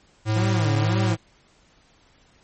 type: tone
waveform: square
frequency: 108.4 Hz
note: A2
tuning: 25 cents flat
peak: -20 dBFS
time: 0.25-1.17 s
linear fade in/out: 50 ms
type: tone with vibrato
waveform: sawtooth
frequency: 164.81 Hz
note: E3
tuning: in tune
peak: -21 dBFS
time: 0.35-1.16 s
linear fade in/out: 20 ms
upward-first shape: sine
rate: 1.9 Hz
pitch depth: 280 cents each way
effects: pink hiss -58 dBFS RMS until 2.43 s + MP3 32 kbps